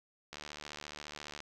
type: click train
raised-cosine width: 0.2 ms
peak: -26 dBFS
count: 81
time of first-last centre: 0.33-1.404 s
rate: 74.5 Hz
effects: none